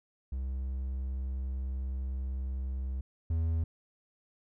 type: tone pair in turn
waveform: triangle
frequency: 65.41 / 81.59 Hz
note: C2 / E2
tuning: 0 / -17 cents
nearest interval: major third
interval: 383 cents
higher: second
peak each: -30 / -25 dBFS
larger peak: second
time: 0.32-3.01 / 3.3-3.64 s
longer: first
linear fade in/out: 5 ms
effects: none